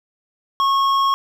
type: tone with hard clipping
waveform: triangle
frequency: 1094 Hz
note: C#6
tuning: 23 cents flat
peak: -16 dBFS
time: 0.6-1.14 s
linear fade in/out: 0 ms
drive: 12 dB
effects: none